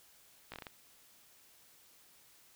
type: slowing click train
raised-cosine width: 0.3 ms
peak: -28 dBFS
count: 6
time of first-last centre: 0.52-0.668 s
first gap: 17 ms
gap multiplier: 1.28
effects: white hiss -63 dBFS RMS until 2.55 s